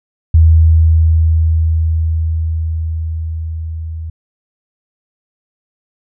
sine tone with level ramp, 80.6 Hz, E2, 38 cents flat, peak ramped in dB -3 to -21 dBFS, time 0.34-4.1 s, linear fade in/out 5 ms, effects none

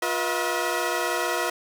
15% pulse tone cluster, 354.3 / 484.2 / 642 Hz, F4 / B4 / E5, +25 / -34 / -46 cents, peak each -22 dBFS, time 0.02-1.5 s, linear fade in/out 5 ms, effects none

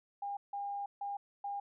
sine tone bursts at uneven times, 806 Hz, G5, 48 cents sharp, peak -36 dBFS, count 4, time 0.22-0.37 / 0.53-0.86 / 1.01-1.17 / 1.44-1.6 s, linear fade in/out 5 ms, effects none

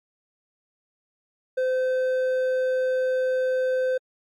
sine tone with hard clipping, 514 Hz, C5, 31 cents flat, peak -22 dBFS, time 1.57-3.98 s, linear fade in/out 10 ms, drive 5 dB, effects MP3 64 kbps

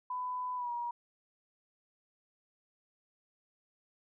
sine tone with pitch glide, 1000 to 954.3 Hz, B5 to A#5, +21 to +40 cents, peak -34 dBFS, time 0.1-0.91 s, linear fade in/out 5 ms, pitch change -81 cents, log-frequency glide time 0.56-0.71 s, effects none

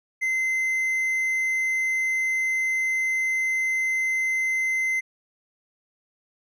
triangle tone, 2065 Hz, C7, 23 cents flat, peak -20 dBFS, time 0.21-5.01 s, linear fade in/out 20 ms, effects none

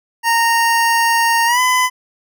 25% pulse tone with pitch glide, 925 to 1008.7 Hz, A#5 to B5, -14 to +36 cents, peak -8 dBFS, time 0.23-1.9 s, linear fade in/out 50 ms, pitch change +150 cents, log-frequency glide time 1.46-1.6 s, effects none

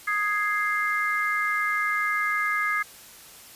sine chord, Ab major, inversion second, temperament equal, 1244.5 / 1661.2 / 2093 Hz, Eb6 / Ab6 / C7, 0 / 0 / 0 cents, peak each -27 dBFS, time 0.07-2.83 s, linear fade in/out 10 ms, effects white hiss -47 dBFS RMS until 3.55 s + resampled to 32000 Hz

